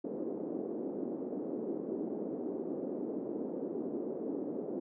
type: band-pass noise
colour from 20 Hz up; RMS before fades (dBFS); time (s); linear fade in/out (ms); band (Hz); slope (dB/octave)
white; -38; 0.04-4.8; 10; 240 to 420; 24
effects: none